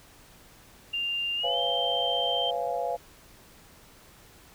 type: tone with pitch glide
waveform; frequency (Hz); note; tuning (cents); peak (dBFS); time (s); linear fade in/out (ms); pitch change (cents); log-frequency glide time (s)
sine; 2794 to 3136; F7 to G7; 0 to 0; -27; 0.93-2.51; 10; +200; 1.36-1.59
type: chord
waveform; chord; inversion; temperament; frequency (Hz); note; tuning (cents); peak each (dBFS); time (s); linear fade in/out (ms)
sine; C# dominant seventh; third; just; 498.9 / 554.4 / 693 / 831.5; B4 / C#5 / E#5 / G#5; +17 / 0 / -14 / +2; -33 / -34 / -30 / -35; 1.43-2.97; 20
effects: pink hiss -54 dBFS RMS until 4.54 s